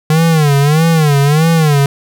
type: tone with vibrato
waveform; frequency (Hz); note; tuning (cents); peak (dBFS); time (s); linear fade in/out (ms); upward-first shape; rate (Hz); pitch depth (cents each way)
square; 152.3; D#3; -37; -8; 0.1-1.86; 2; sine; 1.6; 150
effects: none